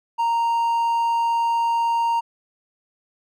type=tone; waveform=triangle; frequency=929 Hz; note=A#5; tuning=6 cents flat; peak=-16 dBFS; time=0.18-2.21 s; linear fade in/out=20 ms; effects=none